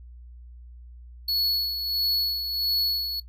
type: tone with tremolo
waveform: square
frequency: 4389 Hz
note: C#8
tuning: 18 cents flat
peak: -22 dBFS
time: 1.28-3.2 s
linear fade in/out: 5 ms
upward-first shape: sine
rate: 1.5 Hz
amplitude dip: 55%
effects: noise-tail reverb RT60 0.1 s tail -17 dB re dry + added 60 Hz sine -42 dBFS peak until 3.28 s